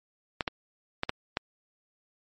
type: clicks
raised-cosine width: 0.3 ms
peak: -11 dBFS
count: 5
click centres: 0.408 / 0.478 / 1.034 / 1.094 / 1.371 s
effects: MP3 32 kbps